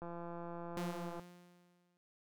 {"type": "click train", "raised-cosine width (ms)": 1, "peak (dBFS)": -33, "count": 202, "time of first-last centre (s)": [0.02, 1.195], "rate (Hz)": 171}
{"type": "tone with exponential decay", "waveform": "sawtooth", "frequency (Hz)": 176.4, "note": "F3", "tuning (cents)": 18, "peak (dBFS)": -33, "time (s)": [0.77, 1.97], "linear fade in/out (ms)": 0, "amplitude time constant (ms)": 260}
{"effects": []}